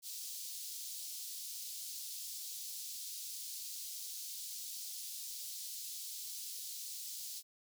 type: high-pass noise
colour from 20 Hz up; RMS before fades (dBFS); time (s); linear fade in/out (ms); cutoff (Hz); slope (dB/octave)
pink; -45; 0.02-7.43; 50; 4200; 24
effects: none